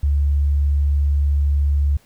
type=tone; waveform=sine; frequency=71.6 Hz; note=D2; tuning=43 cents flat; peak=-14 dBFS; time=0.03-1.97 s; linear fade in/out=5 ms; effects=pink hiss -55 dBFS RMS until 2.05 s